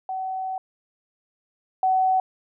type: tone pair in turn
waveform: sine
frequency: 756 / 752.7 Hz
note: F#5 / F#5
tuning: +37 / +29 cents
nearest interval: unison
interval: 8 cents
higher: first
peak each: -26 / -17 dBFS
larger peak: second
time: 0.09-0.58 / 1.83-2.2 s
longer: first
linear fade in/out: 2 ms
effects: none